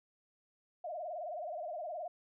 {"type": "tone with vibrato", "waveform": "sine", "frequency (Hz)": 659.3, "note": "E5", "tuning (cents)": 0, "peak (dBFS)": -38, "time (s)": [0.84, 2.08], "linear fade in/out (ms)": 5, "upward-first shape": "sine", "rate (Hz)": 19, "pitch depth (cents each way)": 160, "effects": []}